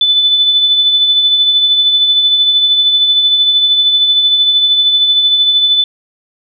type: tone with tremolo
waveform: sine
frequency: 3500 Hz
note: A7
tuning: 10 cents flat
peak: -5 dBFS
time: 0.01-5.84 s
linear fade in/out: 2 ms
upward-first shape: triangle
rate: 13 Hz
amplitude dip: 45%
effects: none